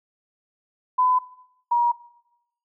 sine tone pair in turn, 1007 / 953.2 Hz, B5 / A#5, +33 / +38 cents, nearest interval minor second, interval 95 cents, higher first, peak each -16 dBFS, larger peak neither, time 0.98-1.19 / 1.71-1.92 s, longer neither, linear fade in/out 10 ms, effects noise-tail reverb RT60 0.8 s tail -19 dB re dry

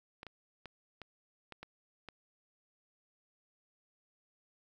clicks, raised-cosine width 0.3 ms, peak -30 dBFS, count 7, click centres 0.231 / 0.267 / 0.657 / 1.017 / 1.523 / 1.63 / 2.087 s, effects 11-bit

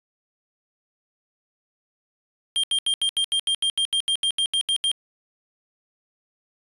square tone bursts, 3193 Hz, G7, 31 cents sharp, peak -20 dBFS, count 16, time 2.56-4.915 s, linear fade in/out 0 ms, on 75 ms, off 77 ms, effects resampled to 24000 Hz

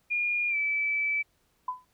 sine tone with pitch glide, 2424 to 2309 Hz, D#7 to D7, -46 to -30 cents, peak -25 dBFS, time 0.1-1.23 s, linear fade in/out 20 ms, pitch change -84 cents, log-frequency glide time 0.49-0.56 s
sine tone with exponential decay, 1006 Hz, B5, 32 cents sharp, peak -25 dBFS, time 1.68-1.85 s, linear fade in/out 5 ms, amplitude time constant 36 ms
effects pink hiss -70 dBFS RMS until 1.93 s

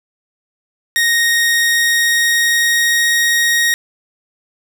sawtooth tone with pitch glide, 1864.7 to 1875.5 Hz, A#6 to A#6, 0 to +10 cents, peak -8 dBFS, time 0.96-3.74 s, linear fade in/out 0 ms, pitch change +10 cents, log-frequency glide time 1.51-3.15 s, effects none

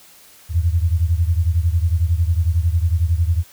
sine beating tone pair, 80.8 / 91.8 Hz, E2 / F#2, -34 / -13 cents, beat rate 11 Hz, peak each -16 / -19 dBFS, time 0.49-3.44 s, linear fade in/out 50 ms, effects white hiss -47 dBFS RMS until 3.52 s

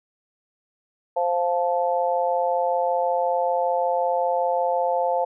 harmonic tone, 174.7 Hz, F3, 1 cent sharp, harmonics 3 / 4 / 5, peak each -23 / -24 / -25 dBFS, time 1.16-5.25 s, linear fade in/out 10 ms, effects none

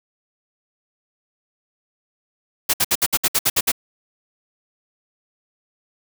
white noise bursts, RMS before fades -17 dBFS, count 10, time 2.69-3.718 s, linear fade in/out 10 ms, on 47 ms, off 62 ms, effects none

